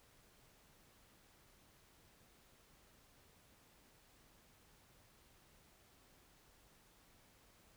silence, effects pink hiss -68 dBFS RMS until 7.76 s

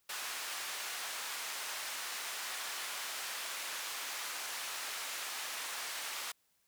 pink band-pass noise, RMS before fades -41 dBFS, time 0.09-6.32 s, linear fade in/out 5 ms, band 1100 to 13000 Hz, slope 12 dB/octave, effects white hiss -75 dBFS RMS until 6.67 s

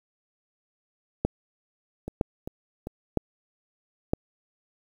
two click trains, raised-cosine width 2 ms, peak -20 / -9 dBFS, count 3 / 4, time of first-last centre 2.08-2.871 / 1.25-4.135 s, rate 2.53 / 1.04 Hz, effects 8-bit

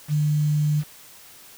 sine tone with quantisation, 150 Hz, D3, 37 cents sharp, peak -18 dBFS, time 0.08-0.84 s, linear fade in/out 50 ms, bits 7, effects white hiss -47 dBFS RMS until 1.57 s

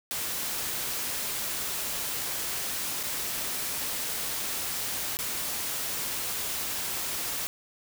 white noise with dropouts, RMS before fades -32 dBFS, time 0.11-7.47 s, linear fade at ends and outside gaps 0 ms, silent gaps 3.03-3.035 / 5.17-5.189 s, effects none

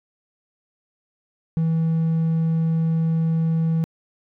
triangle tone, 162.7 Hz, E3, 22 cents flat, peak -15 dBFS, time 1.57-3.84 s, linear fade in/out 0 ms, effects tanh soft clip ceiling -11 dBFS

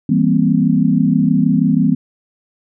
sine chord, C dominant seventh, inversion first, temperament just, 163.52 / 196.22 / 235.5 / 261.6 Hz, E3 / G3 / Bb3 / C4, -14 / +2 / +18 / 0 cents, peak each -16 dBFS, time 0.09-1.95 s, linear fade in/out 5 ms, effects none

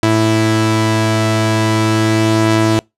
sawtooth tone pair together, 110 / 329.6 Hz, A2 / E4, 0 / 0 cents, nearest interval octave + perfect fifth, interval 1900 cents, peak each -10 dBFS, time 0.03-2.79 s, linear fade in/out 0 ms, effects noise-tail reverb RT60 0.2 s tail -26 dB re dry + low-pass 9000 Hz 12 dB/octave

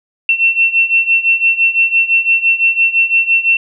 sine beating tone pair, 2700 / 2705.9 Hz, E7 / E7, +41 / +45 cents, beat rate 5.9 Hz, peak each -14 / -11 dBFS, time 0.29-3.57 s, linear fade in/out 2 ms, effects none

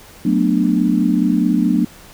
sine chord, B minor seventh, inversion second, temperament just, 185.21 / 222.2 / 246.9 / 296.3 Hz, F#3 / A3 / B3 / D4, +2 / +17 / 0 / +15 cents, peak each -18 dBFS, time 0.25-1.85 s, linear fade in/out 5 ms, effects pink hiss -42 dBFS RMS until 2.13 s

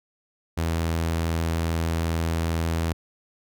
sawtooth tone, 82.41 Hz, E2, in tune, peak -19 dBFS, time 0.57-2.93 s, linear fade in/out 10 ms, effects none

